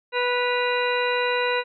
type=harmonic tone with a mistuned harmonic; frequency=491.4 Hz; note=B4; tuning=9 cents flat; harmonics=1 / 2 / 3 / 4 / 5 / 6 / 8; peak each=-24 / -27 / -29 / -30 / -31 / -32 / -33 dBFS; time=0.12-1.64 s; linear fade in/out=50 ms; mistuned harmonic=6; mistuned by=-96 cents; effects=none